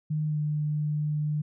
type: tone with pitch glide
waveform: sine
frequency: 153.2 to 150.31 Hz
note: D#3 to D3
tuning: -27 to +41 cents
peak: -25 dBFS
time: 0.1-1.42 s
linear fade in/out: 10 ms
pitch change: -32 cents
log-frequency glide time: 0.26-0.39 s
effects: none